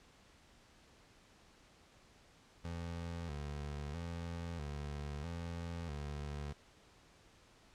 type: tone with vibrato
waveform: 25% pulse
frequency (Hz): 78.6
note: D#2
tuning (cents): +18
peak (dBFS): -37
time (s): 2.64-6.53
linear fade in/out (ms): 10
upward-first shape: square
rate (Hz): 0.77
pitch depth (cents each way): 130
effects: pink hiss -64 dBFS RMS until 7.74 s + low-pass 7000 Hz 12 dB/octave